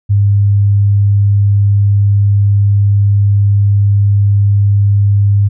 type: tone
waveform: sine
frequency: 101.1 Hz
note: G#2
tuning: 46 cents flat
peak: -6 dBFS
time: 0.09-5.49 s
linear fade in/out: 20 ms
effects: none